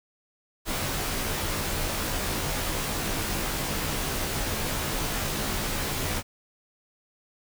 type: noise with comb filter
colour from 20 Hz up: pink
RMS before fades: -29 dBFS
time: 0.65-6.23 s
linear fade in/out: 50 ms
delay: 17 ms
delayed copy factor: -0.85
effects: none